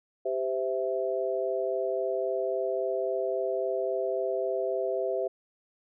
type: chord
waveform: sine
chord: C major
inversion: second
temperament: equal with one note detuned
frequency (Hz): 392 / 515.7 / 659.3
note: G4 / C5 / E5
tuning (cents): 0 / -25 / 0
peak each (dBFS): -31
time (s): 0.25-5.28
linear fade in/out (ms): 10
effects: none